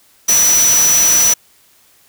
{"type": "tone in noise", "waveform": "sine", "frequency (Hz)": 5920, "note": "F#8", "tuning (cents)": 0, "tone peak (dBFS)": -9, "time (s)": [0.28, 1.34], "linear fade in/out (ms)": 10, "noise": "white", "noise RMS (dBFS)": -17, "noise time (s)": [0.28, 1.34], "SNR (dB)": 5, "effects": ["white hiss -51 dBFS RMS until 2.08 s"]}